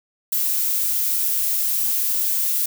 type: noise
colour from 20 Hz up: violet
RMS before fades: -21 dBFS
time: 0.32-2.66 s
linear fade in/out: 5 ms
effects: none